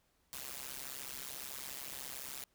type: noise with amplitude modulation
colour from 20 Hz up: white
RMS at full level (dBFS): -41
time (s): 0.33-2.44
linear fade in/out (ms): 0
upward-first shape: sine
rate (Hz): 134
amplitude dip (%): 100
effects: pink hiss -75 dBFS RMS until 2.54 s